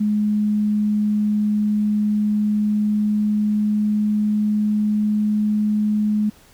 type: tone with pitch glide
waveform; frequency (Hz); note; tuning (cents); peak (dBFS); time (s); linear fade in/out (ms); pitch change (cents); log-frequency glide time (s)
sine; 210 to 211.2; G#3 to G#3; +19 to +29; -16; 0-6.3; 10; +10; 2.1-5.47
effects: pink hiss -51 dBFS RMS until 6.53 s